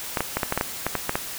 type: clicks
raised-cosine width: 0.5 ms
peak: -7 dBFS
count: 11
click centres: 0.172 / 0.206 / 0.37 / 0.432 / 0.524 / 0.576 / 0.611 / 0.866 / 0.953 / 1.094 / 1.155 s
effects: white hiss -34 dBFS RMS until 1.38 s